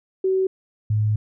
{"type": "tone pair in turn", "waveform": "sine", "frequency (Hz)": [378.8, 106.73], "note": ["F#4", "G#2"], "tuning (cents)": [41, 48], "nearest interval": "octave + minor seventh", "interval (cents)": 2193, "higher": "first", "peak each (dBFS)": -17, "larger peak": "neither", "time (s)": [[0.24, 0.47], [0.9, 1.16]], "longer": "second", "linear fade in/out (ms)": 5, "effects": []}